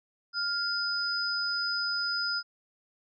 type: tone pair together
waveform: sine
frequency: 1400 / 5002 Hz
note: F6 / D#8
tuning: +4 / +8 cents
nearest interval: octave + minor seventh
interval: 2204 cents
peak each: -31 / -30 dBFS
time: 0.33-2.43 s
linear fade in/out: 50 ms
effects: none